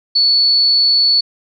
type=tone; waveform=sine; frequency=4435 Hz; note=C#8; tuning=in tune; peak=-9 dBFS; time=0.15-1.21 s; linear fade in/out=10 ms; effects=none